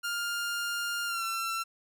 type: tone with pitch glide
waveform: sawtooth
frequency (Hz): 1405 to 1349.3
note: F6 to E6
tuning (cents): +10 to +40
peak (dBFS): -27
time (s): 0.03-1.64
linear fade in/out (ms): 20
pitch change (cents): -70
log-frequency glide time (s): 1.06-1.24
effects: none